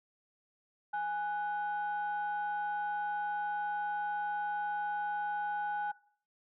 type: tone pair together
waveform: sine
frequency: 829.1 / 1485 Hz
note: G#5 / F#6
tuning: -3 / +6 cents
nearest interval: minor seventh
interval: 1009 cents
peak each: -32 / -38 dBFS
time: 0.93-5.92 s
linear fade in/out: 10 ms
effects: noise-tail reverb RT60 0.5 s tail -20 dB re dry + tanh soft clip ceiling -26 dBFS